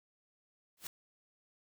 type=noise with exponential growth; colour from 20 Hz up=white; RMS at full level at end=-38 dBFS; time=0.77-0.87 s; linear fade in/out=2 ms; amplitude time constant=21 ms; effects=none